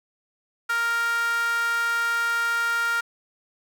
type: tone with high-pass filter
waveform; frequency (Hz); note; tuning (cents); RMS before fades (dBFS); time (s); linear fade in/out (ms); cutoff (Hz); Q
sawtooth; 466.2; A#4; 0; -24; 0.69-3.01; 10; 1400; 5.7
effects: none